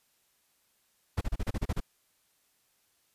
brown noise bursts, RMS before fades -29 dBFS, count 9, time 1.17-1.804 s, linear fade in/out 10 ms, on 42 ms, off 32 ms, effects white hiss -71 dBFS RMS until 3.14 s + resampled to 32000 Hz

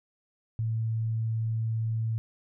sine tone, 112.2 Hz, A2, 34 cents sharp, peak -26 dBFS, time 0.59-2.18 s, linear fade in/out 0 ms, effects none

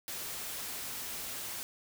white noise, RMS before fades -40 dBFS, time 0.08-1.63 s, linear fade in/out 0 ms, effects none

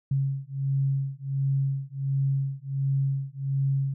sine beating tone pair, 136.1 / 137.5 Hz, C#3 / C#3, -31 / -14 cents, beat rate 1.4 Hz, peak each -27 dBFS, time 0.11-3.94 s, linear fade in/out 5 ms, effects none

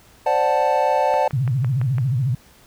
triangle chord, D dominant seventh, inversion third, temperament equal, 523.3 / 587.3 / 740 / 880 Hz, C5 / D5 / F#5 / A5, 0 / 0 / 0 / 0 cents, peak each -21 / -19 / -20 / -18 dBFS, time 0.26-1.28 s, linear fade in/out 5 ms
click train, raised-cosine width 0.5 ms, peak -18 dBFS, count 6, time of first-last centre 1.14-1.983 s, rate 5.93 Hz
sine tone with vibrato, 128 Hz, C3, 38 cents flat, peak -17 dBFS, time 1.33-2.35 s, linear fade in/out 5 ms, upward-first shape sine, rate 14 Hz, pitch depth 200 cents each way
effects pink hiss -51 dBFS RMS until 2.66 s

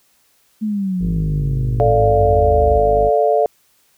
sine exponential sweep, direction down, 220 to 69.7 Hz, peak -17 dBFS, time 0.61-2.79 s, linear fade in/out 20 ms
harmonic tone, 51.5 Hz, G#1, 14 cents flat, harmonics 1 / 2 / 3 / 4 / 5 / 6 / 7 / 8 / 9, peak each -21 / -28 / -37 / -35 / -35 / -40 / -40 / -43 / -41 dBFS, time 0.99-3.11 s, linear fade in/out 50 ms
sine chord, D minor, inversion second, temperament equal, 440 / 587.3 / 698.5 Hz, A4 / D5 / F5, 0 / 0 / 0 cents, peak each -16 dBFS, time 1.8-3.46 s, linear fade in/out 0 ms
effects white hiss -58 dBFS RMS until 3.97 s

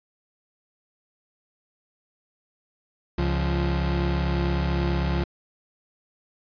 30% pulse tone pair together, 69.1 / 173.96 Hz, C#2 / F3, -5 / -6 cents, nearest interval octave + major third, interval 1599 cents, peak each -21 / -24 dBFS, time 3.18-5.24 s, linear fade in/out 5 ms, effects resampled to 11025 Hz

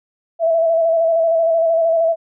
sine tone with vibrato, 659.3 Hz, E5, in tune, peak -12 dBFS, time 0.39-2.16 s, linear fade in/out 50 ms, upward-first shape square, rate 13 Hz, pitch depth 27 cents each way, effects none

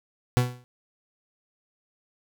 40% pulse tone with exponential decay, 123.9 Hz, B2, 6 cents sharp, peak -14 dBFS, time 0.37-0.64 s, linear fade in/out 0 ms, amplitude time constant 57 ms, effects none

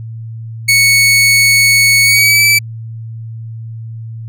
sawtooth tone with pitch glide, 2217 to 2310 Hz, C#7 to D7, 0 to -29 cents, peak -3 dBFS, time 0.68-2.59 s, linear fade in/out 10 ms, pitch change +71 cents, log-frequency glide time 2.03-2.43 s, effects added 113 Hz sine -23 dBFS peak until 4.28 s

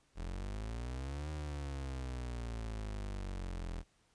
35% pulse exponential two-way sweep, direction up then down, 41.28 to 77 to 41.28 Hz, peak -37 dBFS, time 0.15-3.84 s, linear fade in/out 50 ms, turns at 1.3 s, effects pink hiss -72 dBFS RMS until 4.14 s + resampled to 22050 Hz

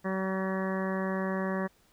harmonic tone with a mistuned harmonic, 190 Hz, F#3, 46 cents sharp, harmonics 1 / 2 / 3 / 4 / 5 / 6 / 7 / 8 / 9 / 10, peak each -31 / -36 / -36 / -44 / -42 / -40 / -50 / -47 / -41 / -44 dBFS, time 0.04-1.68 s, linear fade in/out 20 ms, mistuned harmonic 7, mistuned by +43 cents, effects pink hiss -65 dBFS RMS until 1.92 s

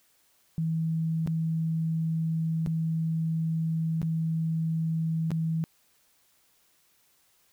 sine tone with dropouts, 161.8 Hz, E3, 32 cents flat, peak -25 dBFS, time 0.58-5.64 s, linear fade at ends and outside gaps 0 ms, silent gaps 1.263-1.274 / 2.662-2.672 / 4.017-4.029 / 5.306-5.316 s, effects white hiss -66 dBFS RMS until 7.52 s

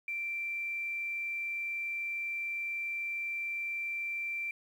sine tone, 2351 Hz, D7, 1 cent sharp, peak -33 dBFS, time 0.08-4.51 s, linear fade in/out 2 ms, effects 10-bit

